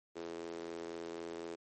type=tone with high-pass filter; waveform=sawtooth; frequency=84 Hz; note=E2; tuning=33 cents sharp; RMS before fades=-44 dBFS; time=0.15-1.56 s; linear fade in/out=20 ms; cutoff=380 Hz; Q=4.3; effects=MP3 32 kbps